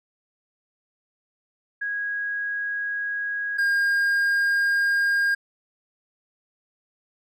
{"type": "tone pair in turn", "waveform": ["sine", "triangle"], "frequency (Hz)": [1650, 1616], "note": ["G#6", "G#6"], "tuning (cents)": [-12, -48], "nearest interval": "unison", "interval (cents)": 36, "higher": "first", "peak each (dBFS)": [-25, -17], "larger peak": "second", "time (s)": [[1.81, 3.58], [3.58, 5.35]], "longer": "neither", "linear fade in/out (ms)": 10, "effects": []}